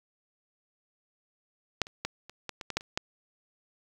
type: clicks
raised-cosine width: 0.2 ms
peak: -7 / -28 / -14 / -28 / -18 / -21 / -17 / -10 / -29 / -11 dBFS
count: 10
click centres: 1.817 / 1.869 / 2.05 / 2.296 / 2.493 / 2.612 / 2.703 / 2.77 / 2.809 / 2.975 s
effects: 8-bit